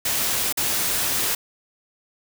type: noise with dropouts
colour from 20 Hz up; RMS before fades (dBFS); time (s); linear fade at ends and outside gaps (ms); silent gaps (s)
white; -23; 0.05-1.35; 5; 0.526-0.572
effects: none